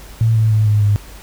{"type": "tone with pitch steps", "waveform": "sine", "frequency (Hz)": [112.9, 110.32, 107.8, 105.34, 102.93], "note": ["A2", "A2", "A2", "G#2", "G#2"], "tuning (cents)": [45, 5, -35, 25, -15], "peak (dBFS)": -10, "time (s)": [0.21, 0.96], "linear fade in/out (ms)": 0, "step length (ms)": 150, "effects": ["added 50 Hz sine -36 dBFS peak until 1.22 s", "pink hiss -40 dBFS RMS until 1.22 s"]}